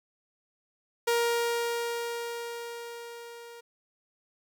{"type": "tone with level ramp", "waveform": "sawtooth", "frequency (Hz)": 470.1, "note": "A#4", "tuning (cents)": 15, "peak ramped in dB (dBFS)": [-19, -41], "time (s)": [1.07, 3.61], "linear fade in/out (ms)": 10, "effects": []}